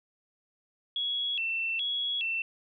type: tone with vibrato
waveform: sine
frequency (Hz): 2996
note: F#7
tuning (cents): +21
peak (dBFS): -28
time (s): 0.96-2.42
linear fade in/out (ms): 2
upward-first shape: square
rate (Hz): 1.2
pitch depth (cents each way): 190
effects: none